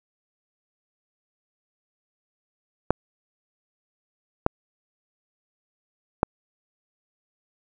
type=clicks; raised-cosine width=1 ms; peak=-3 dBFS; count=3; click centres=2.906 / 4.464 / 6.231 s; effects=none